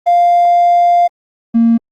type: tone pair in turn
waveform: triangle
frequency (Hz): 698.5 / 230.5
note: F5 / A#3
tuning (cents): 0 / -19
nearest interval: octave + perfect fifth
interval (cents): 1919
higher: first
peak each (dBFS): -3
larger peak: neither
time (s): 0.06-1.08 / 1.54-1.78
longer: first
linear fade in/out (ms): 20
effects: tanh soft clip ceiling -3 dBFS + Opus 24 kbps